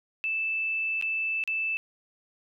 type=tone with dropouts; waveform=sine; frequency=2637 Hz; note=E7; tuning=in tune; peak=-26 dBFS; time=0.24-1.77 s; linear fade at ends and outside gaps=0 ms; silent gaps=1.013-1.024 / 1.438-1.476 s; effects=none